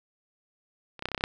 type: clicks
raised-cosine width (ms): 0.3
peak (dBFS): -27 / -18 / -11 / -20 / -18 / -10 / -17 / -17 / -6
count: 9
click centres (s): 0.993 / 1.024 / 1.056 / 1.087 / 1.117 / 1.147 / 1.178 / 1.209 / 1.239
effects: none